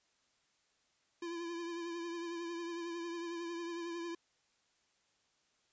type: tone with vibrato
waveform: square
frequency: 339.9 Hz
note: F4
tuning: 47 cents flat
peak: -40 dBFS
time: 1.22-4.15 s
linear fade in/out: 5 ms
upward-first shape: triangle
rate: 11 Hz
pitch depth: 43 cents each way
effects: white hiss -75 dBFS RMS until 5.72 s + resampled to 16000 Hz